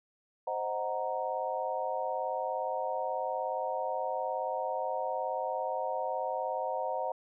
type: chord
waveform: sine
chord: C half-diminished seventh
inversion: none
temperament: equal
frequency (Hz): 523.3 / 622.3 / 740 / 932.3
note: C5 / Eb5 / Gb5 / Bb5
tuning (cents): 0 / 0 / 0 / 0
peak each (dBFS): -36 / -37 / -36 / -36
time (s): 0.47-7.12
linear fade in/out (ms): 5
effects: none